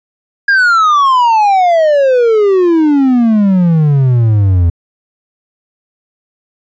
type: exponential sweep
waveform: triangle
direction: down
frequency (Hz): 1643 to 82.7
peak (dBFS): -4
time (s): 0.48-4.7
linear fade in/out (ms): 5
effects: resampled to 16000 Hz